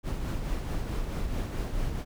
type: noise with tremolo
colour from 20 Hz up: brown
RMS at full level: -29 dBFS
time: 0.03-2.05 s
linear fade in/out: 50 ms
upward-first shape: triangle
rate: 4.6 Hz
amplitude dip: 45%
effects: none